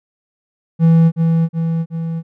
triangle tone with echo, 164.5 Hz, E3, 3 cents flat, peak -5 dBFS, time 0.79-1.12 s, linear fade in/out 50 ms, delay 370 ms, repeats 3, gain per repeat -4 dB, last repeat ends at 2.23 s, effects none

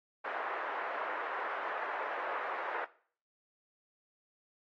white band-pass noise, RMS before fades -38 dBFS, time 0.24-2.85 s, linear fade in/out 10 ms, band 470 to 1600 Hz, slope 24 dB/octave, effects noise-tail reverb RT60 0.5 s tail -18 dB re dry + AAC 32 kbps

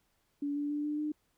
sine tone with pitch steps, 286.8 / 290.5 / 294.2 / 297.9 / 301.8 Hz, D4 / D4 / D4 / D4 / D4, -41 / -19 / +3 / +25 / +47 cents, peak -31 dBFS, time 0.42-1.12 s, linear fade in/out 5 ms, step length 140 ms, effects pink hiss -75 dBFS RMS until 1.37 s

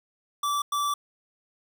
square tone bursts at uneven times, 1161 Hz, D6, 20 cents flat, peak -25 dBFS, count 2, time 0.43-0.62 / 0.72-0.94 s, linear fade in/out 5 ms, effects none

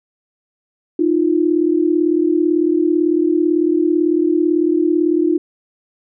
sine tone pair together, 310.3 / 348.3 Hz, D#4 / F4, -5 / -5 cents, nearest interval major second, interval 200 cents, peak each -15 dBFS, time 0.99-5.38 s, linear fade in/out 5 ms, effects none

